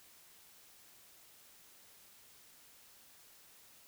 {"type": "silence", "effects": ["white hiss -61 dBFS RMS until 3.87 s"]}